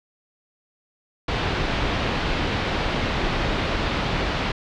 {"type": "low-pass noise", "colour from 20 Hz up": "pink", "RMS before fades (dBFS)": -24, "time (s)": [1.28, 4.52], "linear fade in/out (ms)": 5, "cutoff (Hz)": 4000, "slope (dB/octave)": 24, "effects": []}